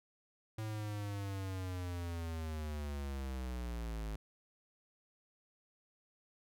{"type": "linear sweep", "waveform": "square", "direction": "down", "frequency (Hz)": [110, 51.91], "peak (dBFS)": -39, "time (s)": [0.58, 4.16], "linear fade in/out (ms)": 5, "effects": []}